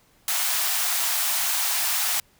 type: high-pass noise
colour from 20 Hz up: white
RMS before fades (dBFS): -24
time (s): 0.28-2.2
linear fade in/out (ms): 2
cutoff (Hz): 640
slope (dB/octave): 96
effects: pink hiss -60 dBFS RMS until 2.39 s